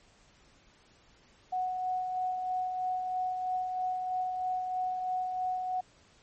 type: tone with tremolo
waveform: sine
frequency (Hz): 738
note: F#5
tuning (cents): -5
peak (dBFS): -28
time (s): 1.52-5.81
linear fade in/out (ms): 10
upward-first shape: sine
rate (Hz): 3.1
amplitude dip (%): 35
effects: pink hiss -62 dBFS RMS until 6.22 s + MP3 32 kbps